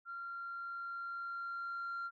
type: tone with level ramp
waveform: sine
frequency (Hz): 1381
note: F6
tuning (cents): -20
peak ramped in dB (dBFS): -41 to -36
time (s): 0.05-2.11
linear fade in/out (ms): 50
effects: tanh soft clip ceiling -36 dBFS